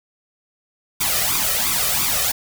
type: noise with flanger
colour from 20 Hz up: white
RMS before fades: -20 dBFS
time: 1-2.32 s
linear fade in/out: 10 ms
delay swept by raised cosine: 0.83 to 1.65 ms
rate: 2.9 Hz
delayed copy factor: +0.75
effects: none